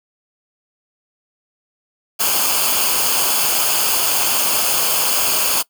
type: noise with comb filter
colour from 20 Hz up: white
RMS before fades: -17 dBFS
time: 2.19-5.63 s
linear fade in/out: 20 ms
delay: 0.52 ms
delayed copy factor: -0.65
effects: noise-tail reverb RT60 0.1 s tail -21 dB re dry